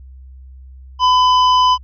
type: tone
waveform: square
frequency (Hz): 1006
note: B5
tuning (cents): +32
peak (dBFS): -10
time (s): 0.99-1.78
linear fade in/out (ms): 50
effects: added 65 Hz sine -35 dBFS peak until 1.83 s + resampled to 11025 Hz